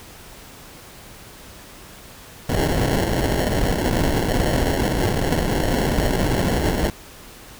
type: noise with sample-and-hold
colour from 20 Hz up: pink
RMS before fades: -20 dBFS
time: 2.49-6.9 s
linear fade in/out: 5 ms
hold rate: 1225 Hz
effects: pink hiss -42 dBFS RMS until 7.59 s